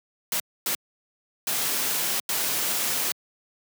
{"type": "noise bursts at uneven times", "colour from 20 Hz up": "white", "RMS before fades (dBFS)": -26, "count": 4, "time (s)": [[0.32, 0.4], [0.66, 0.75], [1.47, 2.2], [2.29, 3.12]], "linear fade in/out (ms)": 2, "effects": ["high-pass 150 Hz 12 dB/octave"]}